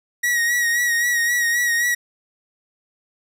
45% pulse tone with vibrato, 1900 Hz, A#6, 33 cents sharp, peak -17 dBFS, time 0.23-1.95 s, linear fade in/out 10 ms, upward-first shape sine, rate 3.8 Hz, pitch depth 39 cents each way, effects none

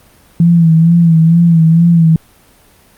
sine tone with vibrato, 166.1 Hz, E3, 13 cents sharp, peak -4 dBFS, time 0.4-2.16 s, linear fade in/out 2 ms, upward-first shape sine, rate 2.2 Hz, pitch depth 54 cents each way, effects pink hiss -46 dBFS RMS until 2.97 s + Opus 32 kbps

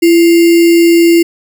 sine tone with sample-and-hold, 337.6 Hz, E4, 41 cents sharp, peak -3 dBFS, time 0.02-1.23 s, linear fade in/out 10 ms, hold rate 2450 Hz, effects none

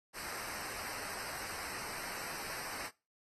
pink noise with comb filter, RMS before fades -43 dBFS, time 0.13-2.91 s, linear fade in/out 50 ms, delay 0.29 ms, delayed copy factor -0.8, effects noise-tail reverb RT60 0.3 s tail -23 dB re dry + AAC 32 kbps

